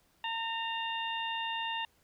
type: harmonic tone with a mistuned harmonic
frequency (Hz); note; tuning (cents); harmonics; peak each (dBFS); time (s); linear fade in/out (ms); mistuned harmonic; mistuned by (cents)
911; A#5; -40; 1 / 2 / 3 / 4; -36 / -40 / -37 / -43; 0.24-1.85; 2; 3; +38
effects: pink hiss -69 dBFS RMS until 2.03 s